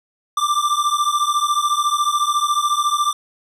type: beating tone pair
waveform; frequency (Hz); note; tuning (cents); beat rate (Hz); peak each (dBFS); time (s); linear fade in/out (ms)
square; 1174.7 / 1188.7; D6 / D6; 0 / +21; 14; -20; 0.37-3.13; 5
effects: low-pass 11000 Hz 12 dB/octave